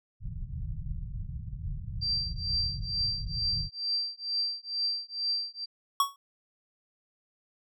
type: low-pass noise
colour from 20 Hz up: pink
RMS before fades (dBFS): -36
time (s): 0.2-3.7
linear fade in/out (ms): 50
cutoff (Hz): 160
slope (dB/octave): 48
type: tone with tremolo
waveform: sine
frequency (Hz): 4702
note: D8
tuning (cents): +1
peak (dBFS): -25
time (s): 2.01-5.66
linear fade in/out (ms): 20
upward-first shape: triangle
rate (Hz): 2.2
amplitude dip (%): 100
type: tone with exponential decay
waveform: square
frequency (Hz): 1114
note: C#6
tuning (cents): +8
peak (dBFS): -19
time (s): 6-6.16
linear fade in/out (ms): 2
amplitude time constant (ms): 33
effects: none